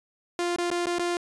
sawtooth tone with dropouts, 348.9 Hz, F4, 2 cents flat, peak -21 dBFS, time 0.39-1.17 s, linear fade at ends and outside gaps 1 ms, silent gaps 0.561-0.584 / 0.703-0.713 / 0.858-0.868 / 0.985-0.994 s, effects resampled to 22050 Hz

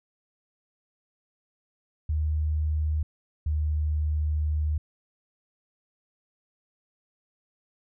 sine tone pair in turn, 76.8 / 76.14 Hz, D#2 / D#2, -22 / -37 cents, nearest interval unison, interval 15 cents, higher first, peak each -23 dBFS, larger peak neither, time 2.09-3.03 / 3.46-4.78 s, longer second, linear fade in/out 5 ms, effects none

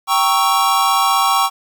square chord, G diminished seventh, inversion none, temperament equal, 784 / 932.3 / 1108.7 / 1318.5 Hz, G5 / Bb5 / Db6 / Fb6, 0 / 0 / 0 / 0 cents, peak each -19 / -22 / -16 / -22 dBFS, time 0.07-1.5 s, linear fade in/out 50 ms, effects 8-bit

